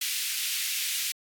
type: high-pass noise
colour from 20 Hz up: pink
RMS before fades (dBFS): -30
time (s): 0.01-1.12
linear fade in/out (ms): 5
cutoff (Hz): 2300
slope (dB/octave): 24
effects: AAC 64 kbps